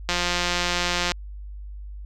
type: click train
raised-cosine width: 0.2 ms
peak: -6 dBFS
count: 182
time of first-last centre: 0.09-1.118 s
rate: 176 Hz
effects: added 50 Hz sine -34 dBFS peak until 2.05 s